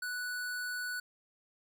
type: tone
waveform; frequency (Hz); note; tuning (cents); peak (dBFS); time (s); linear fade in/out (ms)
square; 1480; F#6; 0; -36; 0.02-1; 5
effects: none